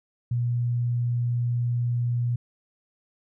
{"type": "tone", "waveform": "sine", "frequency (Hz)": 120.5, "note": "B2", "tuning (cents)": -42, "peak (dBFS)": -22, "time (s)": [0.31, 2.36], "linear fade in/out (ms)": 5, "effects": []}